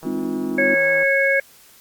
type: click train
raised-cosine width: 1 ms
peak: -24 dBFS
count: 162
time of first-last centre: 0.03-1.03 s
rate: 161 Hz
type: chord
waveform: sine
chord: F minor seventh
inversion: first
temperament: equal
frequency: 207.7 / 261.6 / 311.1 / 349.2 Hz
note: Ab3 / C4 / Eb4 / F4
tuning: 0 / 0 / 0 / 0 cents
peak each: -30 / -25 / -28 / -27 dBFS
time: 0.05-0.75 s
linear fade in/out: 5 ms
type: harmonic tone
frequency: 549 Hz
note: C#5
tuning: 17 cents flat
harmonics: 1 / 3 / 4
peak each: -19 / -19 / -19 dBFS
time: 0.58-1.4 s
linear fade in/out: 5 ms
effects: white hiss -49 dBFS RMS until 1.8 s + Opus 48 kbps